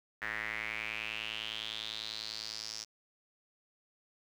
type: tone with band-pass filter sweep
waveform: square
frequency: 55 Hz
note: A1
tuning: in tune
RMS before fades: -40 dBFS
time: 0.21-2.85 s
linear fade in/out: 20 ms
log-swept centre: 1800 to 5500 Hz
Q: 5.8
effects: 10-bit